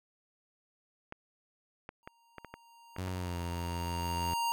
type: clicks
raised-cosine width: 0.5 ms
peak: -27 dBFS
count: 8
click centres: 1.124 / 1.891 / 2.075 / 2.383 / 2.447 / 2.54 / 2.964 / 3.079 s
type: tone with exponential growth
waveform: square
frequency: 932.3 Hz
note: A#5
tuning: in tune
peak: -29 dBFS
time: 2.03-4.52 s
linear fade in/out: 0 ms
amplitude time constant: 540 ms
type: tone with pitch glide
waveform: sawtooth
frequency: 92.5 to 86.31 Hz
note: F#2 to F2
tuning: 0 to -20 cents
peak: -31 dBFS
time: 2.98-4.34 s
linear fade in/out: 5 ms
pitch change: -120 cents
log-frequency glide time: 3.11-3.39 s
effects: none